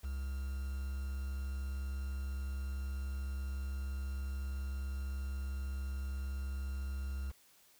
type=tone with quantisation; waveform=triangle; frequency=66.9 Hz; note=C2; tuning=39 cents sharp; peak=-34 dBFS; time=0.03-7.32 s; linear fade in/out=20 ms; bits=9; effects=white hiss -65 dBFS RMS until 7.79 s